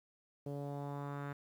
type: tone with low-pass filter sweep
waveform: sawtooth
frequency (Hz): 142.4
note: C#3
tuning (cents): +47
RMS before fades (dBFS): -42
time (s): 0.46-1.33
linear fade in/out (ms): 5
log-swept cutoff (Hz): 510 to 1600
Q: 2.2
effects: 11-bit